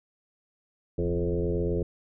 sine tone with frequency modulation, 255.5 Hz, C4, 41 cents flat, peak -24 dBFS, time 0.98-1.83 s, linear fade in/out 5 ms, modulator 88.2 Hz, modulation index 2.8, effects none

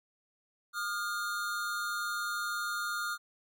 square tone pair together, 1218.1 / 1416 Hz, D#6 / F6, -37 / +23 cents, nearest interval minor third, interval 260 cents, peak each -38 / -35 dBFS, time 0.73-3.18 s, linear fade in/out 50 ms, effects none

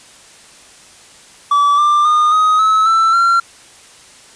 triangle tone with pitch steps, 1152 / 1185.8 / 1220.5 / 1256.3 / 1293.1 / 1331 / 1370 Hz, D6 / D6 / D#6 / D#6 / E6 / E6 / F6, -34 / +16 / -34 / +16 / -34 / +16 / -34 cents, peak -7 dBFS, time 1.51-3.4 s, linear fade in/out 5 ms, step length 270 ms, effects white hiss -42 dBFS RMS until 4.35 s + resampled to 22050 Hz

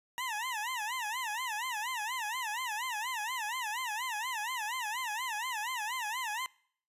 20% pulse tone with vibrato, 932.3 Hz, A#5, in tune, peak -29 dBFS, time 0.18-6.46 s, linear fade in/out 0 ms, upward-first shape sine, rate 4.2 Hz, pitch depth 200 cents each way, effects noise-tail reverb RT60 0.6 s tail -24 dB re dry + resampled to 32000 Hz

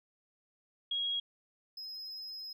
sine / triangle tone pair in turn, 3296 / 5103 Hz, G#7 / D#8, -14 / +43 cents, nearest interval minor sixth, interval 757 cents, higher second, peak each -31 / -40 dBFS, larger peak first, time 0.91-1.2 / 1.77-2.53 s, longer second, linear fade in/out 5 ms, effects none

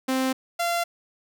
sawtooth tone pair in turn, 261.6 / 687.6 Hz, C4 / F5, 0 / -27 cents, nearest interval octave + perfect fourth, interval 1673 cents, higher second, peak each -18 / -19 dBFS, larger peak first, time 0.08-0.33 / 0.59-0.84 s, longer neither, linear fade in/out 10 ms, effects none

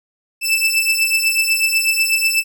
sawtooth beating tone pair, 2637 / 2645.1 Hz, E7 / E7, 0 / +5 cents, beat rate 8.1 Hz, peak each -14 dBFS, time 0.41-2.44 s, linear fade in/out 50 ms, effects none

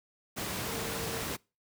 sine tone in noise, 455.1 Hz, A#4, 42 cents flat, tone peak -40 dBFS, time 0.67-1.23 s, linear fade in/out 20 ms, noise pink, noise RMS -35 dBFS, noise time 0.36-1.37 s, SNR -8 dB, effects noise-tail reverb RT60 0.3 s tail -25 dB re dry + high-pass 80 Hz 12 dB/octave

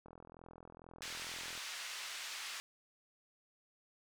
click train, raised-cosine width 1 ms, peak -40 dBFS, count 65, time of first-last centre 0.06-1.577 s, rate 42.2 Hz
pink band-pass noise, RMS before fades -45 dBFS, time 1.02-2.6 s, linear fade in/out 0 ms, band 1700 to 6800 Hz, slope 12 dB/octave
effects none

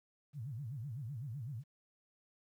sine tone with vibrato, 127 Hz, B2, 49 cents sharp, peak -40 dBFS, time 0.33-1.64 s, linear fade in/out 50 ms, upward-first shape sine, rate 7.9 Hz, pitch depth 290 cents each way, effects 12-bit

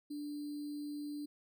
sine tone with sample-and-hold, 293.7 Hz, D4, in tune, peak -39 dBFS, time 0.1-1.26 s, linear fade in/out 10 ms, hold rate 4410 Hz, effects none

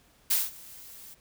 blue noise with ADSR envelope, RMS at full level -23 dBFS, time 0.3-1.15 s, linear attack 12 ms, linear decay 190 ms, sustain -24 dB, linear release 21 ms, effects pink hiss -62 dBFS RMS until 1.2 s

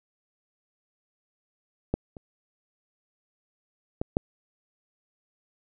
clicks, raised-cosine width 2 ms, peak -11 / -28 / -14 / -9 dBFS, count 4, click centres 1.94 / 2.168 / 4.015 / 4.169 s, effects none

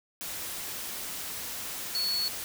sine tone in noise, 4400 Hz, C#8, 14 cents flat, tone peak -27 dBFS, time 1.95-2.28 s, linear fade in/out 0 ms, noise white, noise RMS -37 dBFS, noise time 0.21-2.44 s, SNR +7 dB, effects none

